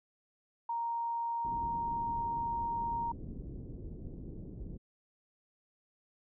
sine tone, 932.3 Hz, A#5, in tune, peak -32 dBFS, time 0.69-3.12 s, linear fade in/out 5 ms
pink low-pass noise, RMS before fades -44 dBFS, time 1.44-4.78 s, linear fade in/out 20 ms, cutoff 370 Hz, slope 24 dB/octave
effects none

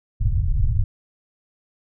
pink low-pass noise, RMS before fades -19 dBFS, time 0.2-0.84 s, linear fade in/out 5 ms, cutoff 130 Hz, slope 48 dB/octave, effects none

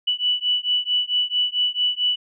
sine beating tone pair, 2960 / 2964.5 Hz, F#7 / F#7, 0 / +3 cents, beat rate 4.5 Hz, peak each -22 dBFS, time 0.07-2.16 s, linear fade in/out 10 ms, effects none

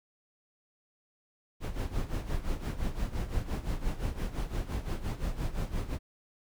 brown noise with tremolo, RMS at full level -30 dBFS, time 1.6-5.99 s, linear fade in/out 50 ms, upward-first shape sine, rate 5.8 Hz, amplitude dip 75%, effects none

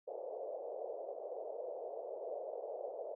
white band-pass noise, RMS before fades -44 dBFS, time 0.07-3.15 s, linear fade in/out 10 ms, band 450 to 650 Hz, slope 48 dB/octave, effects none

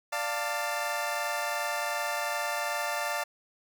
20% pulse chord, D minor, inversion none, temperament equal with one note detuned, 587.3 / 698.5 / 892.3 Hz, D5 / F5 / A5, 0 / 0 / +24 cents, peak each -29 dBFS, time 0.12-3.24 s, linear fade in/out 10 ms, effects none

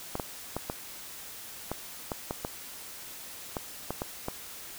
clicks, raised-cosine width 1 ms, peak -17 dBFS, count 12, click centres 0.154 / 0.198 / 0.566 / 0.699 / 1.716 / 2.118 / 2.309 / 2.449 / 3.568 / 3.906 / 4.019 / 4.284 s, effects white hiss -44 dBFS RMS until 4.78 s

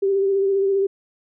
sine tone with vibrato, 392 Hz, G4, in tune, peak -16 dBFS, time 0.02-0.87 s, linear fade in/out 10 ms, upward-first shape sine, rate 15 Hz, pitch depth 28 cents each way, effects none

